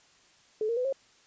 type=tone with pitch steps; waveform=sine; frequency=431.3 / 464.9 / 501.2 / 540.3 Hz; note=A4 / A#4 / B4 / C#5; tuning=-35 / -5 / +25 / -44 cents; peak=-26 dBFS; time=0.61-0.926 s; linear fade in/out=2 ms; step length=79 ms; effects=white hiss -61 dBFS RMS until 1.26 s + resampled to 16000 Hz